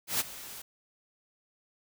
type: noise with ADSR envelope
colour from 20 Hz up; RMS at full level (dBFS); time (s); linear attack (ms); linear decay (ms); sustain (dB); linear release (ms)
white; -27; 0.07-0.62; 130; 23; -17; 6
effects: none